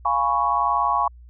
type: chord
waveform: sine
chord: C# dominant seventh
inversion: first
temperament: equal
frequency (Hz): 698.5 / 830.6 / 987.8 / 1108.7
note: E#5 / G#5 / B5 / C#6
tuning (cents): 0 / 0 / 0 / 0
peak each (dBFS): -27 / -24 / -24 / -21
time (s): 0.05-1.08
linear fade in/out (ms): 5
effects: added 60 Hz sine -42 dBFS peak until 1.29 s